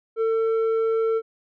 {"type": "tone with low-pass filter", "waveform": "square", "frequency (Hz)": 448.9, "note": "A4", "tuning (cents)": 35, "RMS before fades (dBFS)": -22, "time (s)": [0.16, 1.22], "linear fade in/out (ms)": 50, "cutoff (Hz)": 910, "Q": 3.2, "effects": []}